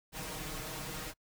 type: noise with comb filter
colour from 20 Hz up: pink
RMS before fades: -41 dBFS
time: 0.12-1.14 s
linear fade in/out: 50 ms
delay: 6.4 ms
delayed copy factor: +0.85
effects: noise-tail reverb RT60 0.1 s tail -26 dB re dry

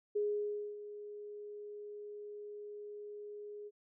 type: tone with ADSR envelope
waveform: sine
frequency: 415.3 Hz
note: G#4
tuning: in tune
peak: -30 dBFS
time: 0.15-3.71 s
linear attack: 12 ms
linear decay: 600 ms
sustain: -14 dB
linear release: 41 ms
effects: none

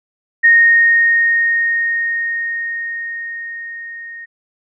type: tone with level ramp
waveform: sine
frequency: 1855 Hz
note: A#6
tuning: 9 cents flat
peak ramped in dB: -5 to -29 dBFS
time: 0.43-4.26 s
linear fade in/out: 20 ms
effects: none

